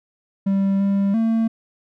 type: tone with pitch steps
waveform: triangle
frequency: 195.6 / 198 / 225.5 Hz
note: G3 / G3 / A3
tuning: -4 / +18 / +43 cents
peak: -14 dBFS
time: 0.46-1.48 s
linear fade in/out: 10 ms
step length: 340 ms
effects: none